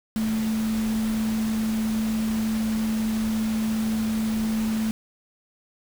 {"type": "tone in noise", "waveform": "sine", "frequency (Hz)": 220, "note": "A3", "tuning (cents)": 0, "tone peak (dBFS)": -22, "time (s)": [0.16, 4.91], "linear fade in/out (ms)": 0, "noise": "pink", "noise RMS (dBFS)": -36, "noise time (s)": [0.16, 4.91], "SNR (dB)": 11, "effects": []}